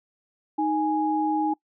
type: tone pair together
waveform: sine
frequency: 311.1 / 830.6 Hz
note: D#4 / G#5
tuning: 0 / 0 cents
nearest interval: octave + perfect fourth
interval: 1700 cents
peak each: -24 dBFS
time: 0.58-1.54 s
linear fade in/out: 10 ms
effects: noise-tail reverb RT60 0.1 s tail -22 dB re dry